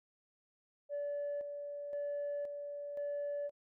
sine tone with tremolo, 577 Hz, D5, 31 cents flat, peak -34 dBFS, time 0.89-3.51 s, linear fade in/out 50 ms, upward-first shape square, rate 0.96 Hz, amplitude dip 50%, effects tanh soft clip ceiling -33 dBFS

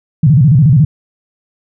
sine tone with vibrato, 140 Hz, C#3, 18 cents sharp, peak -4 dBFS, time 0.23-0.85 s, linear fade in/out 5 ms, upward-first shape square, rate 14 Hz, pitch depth 220 cents each way, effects none

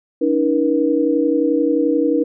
sine tone cluster, 287.4 / 318.8 / 480.4 Hz, D4 / D#4 / B4, -37 / +42 / -48 cents, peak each -18 dBFS, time 0.21-2.24 s, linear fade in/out 10 ms, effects none

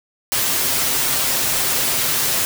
white noise with comb filter, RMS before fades -19 dBFS, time 0.32-2.45 s, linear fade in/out 0 ms, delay 7.6 ms, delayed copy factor +0.55, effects none

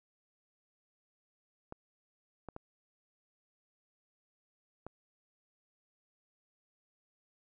clicks, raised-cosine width 1 ms, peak -29 dBFS, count 4, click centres 1.724 / 2.487 / 2.564 / 4.866 s, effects none

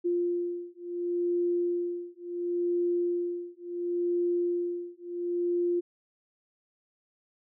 sine beating tone pair, 349.2 / 349.91 Hz, F4 / F4, 0 / +3 cents, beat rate 0.71 Hz, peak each -30 dBFS, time 0.04-5.81 s, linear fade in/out 20 ms, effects none

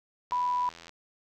click train, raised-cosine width 0.2 ms, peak -29 dBFS, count 50, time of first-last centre 0.31-0.893 s, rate 84 Hz
sine tone, 987.8 Hz, B5, in tune, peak -25 dBFS, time 0.32-0.69 s, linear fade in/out 0 ms
effects none

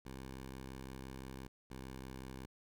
10% pulse tone pair in turn, 65.8 / 65.38 Hz, C2 / C2, +10 / -1 cents, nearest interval unison, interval 11 cents, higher first, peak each -38 / -38 dBFS, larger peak neither, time 0.05-1.48 / 1.7-2.46 s, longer first, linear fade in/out 10 ms, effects none

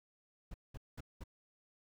brown noise bursts, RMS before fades -45 dBFS, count 4, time 0.51-1.238 s, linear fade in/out 5 ms, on 32 ms, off 200 ms, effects none

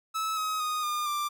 45% pulse tone with pitch steps, 1300 / 1269.6 / 1239.9 / 1210.8 / 1182.5 Hz, E6 / D#6 / D#6 / D#6 / D6, -24 / +35 / -6 / -48 / +12 cents, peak -28 dBFS, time 0.14-1.29 s, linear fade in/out 20 ms, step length 230 ms, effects none

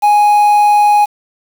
triangle tone with quantisation, 830.6 Hz, G#5, in tune, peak -4 dBFS, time 0.02-1.06 s, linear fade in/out 20 ms, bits 5, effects none

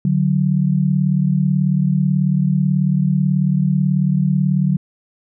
sine tone pair together, 147.23 / 185.5 Hz, D3 / F#3, +5 / +5 cents, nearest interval major third, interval 400 cents, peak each -16 dBFS, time 0.05-4.77 s, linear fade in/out 2 ms, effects none

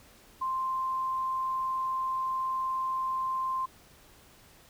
sine tone, 1046.5 Hz, C6, in tune, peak -28 dBFS, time 0.41-3.66 s, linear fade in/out 10 ms, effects pink hiss -57 dBFS RMS until 4.69 s

